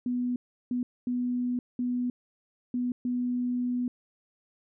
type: tone bursts at uneven times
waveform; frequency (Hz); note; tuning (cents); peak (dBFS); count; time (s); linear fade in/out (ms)
sine; 246.6; B3; -2; -26; 6; 0.06-0.36 / 0.71-0.83 / 1.07-1.59 / 1.79-2.1 / 2.74-2.92 / 3.05-3.88; 2
effects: none